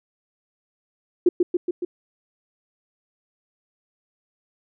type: tone with echo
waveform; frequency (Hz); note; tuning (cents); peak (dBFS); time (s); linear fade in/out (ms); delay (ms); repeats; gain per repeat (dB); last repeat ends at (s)
sine; 353.9; F4; +23; -11; 1.26-1.29; 5; 140; 4; -3; 1.85
effects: none